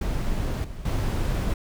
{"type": "noise with level steps", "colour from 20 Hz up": "brown", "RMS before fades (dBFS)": [-26, -37, -24], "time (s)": [0.01, 1.54], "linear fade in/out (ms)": 5, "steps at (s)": [0.64, 0.85], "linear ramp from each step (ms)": 5, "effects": []}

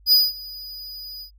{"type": "tone with ADSR envelope", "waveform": "square", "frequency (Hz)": 4944, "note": "D#8", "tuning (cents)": -12, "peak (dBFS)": -11, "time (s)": [0.06, 1.31], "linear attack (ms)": 64, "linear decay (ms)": 200, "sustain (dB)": -23, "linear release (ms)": 97, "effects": ["added 50 Hz sine -49 dBFS peak until 1.38 s"]}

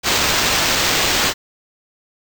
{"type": "noise with sample-and-hold", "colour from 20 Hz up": "white", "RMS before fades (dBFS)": -17, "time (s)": [0.03, 1.34], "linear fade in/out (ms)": 50, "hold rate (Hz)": 11025, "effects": []}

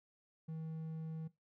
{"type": "tone", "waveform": "triangle", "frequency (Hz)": 159.9, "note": "D#3", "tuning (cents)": 48, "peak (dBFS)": -39, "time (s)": [0.48, 1.28], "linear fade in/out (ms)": 10, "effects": ["noise-tail reverb RT60 0.2 s tail -18 dB re dry"]}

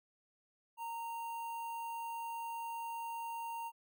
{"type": "tone with notch filter", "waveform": "square", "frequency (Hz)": 925, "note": "A#5", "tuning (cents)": -14, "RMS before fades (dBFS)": -42, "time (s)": [0.77, 3.72], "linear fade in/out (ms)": 50, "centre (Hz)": 5100, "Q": 0.55, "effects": []}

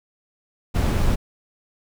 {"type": "noise", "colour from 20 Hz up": "brown", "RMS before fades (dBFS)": -19, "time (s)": [0.74, 1.16], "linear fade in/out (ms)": 20, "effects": []}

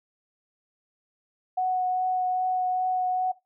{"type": "tone with vibrato", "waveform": "sine", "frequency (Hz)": 738, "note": "F#5", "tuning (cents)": -5, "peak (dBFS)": -22, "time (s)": [1.57, 3.32], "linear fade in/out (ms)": 10, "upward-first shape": "triangle", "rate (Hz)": 2.5, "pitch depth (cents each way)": 11, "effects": ["noise-tail reverb RT60 0.2 s tail -17 dB re dry"]}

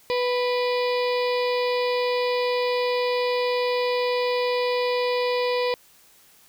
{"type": "harmonic tone with a mistuned harmonic", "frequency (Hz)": 493.9, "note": "B4", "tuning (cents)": 0, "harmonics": [1, 2, 4, 5, 6, 7, 8, 9, 10], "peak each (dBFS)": [-22, -29, -35, -34, -40, -40, -37, -39, -39], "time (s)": [0.1, 5.74], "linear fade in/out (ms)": 0, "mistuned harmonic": 5, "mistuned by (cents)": -29, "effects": ["white hiss -55 dBFS RMS until 6.48 s"]}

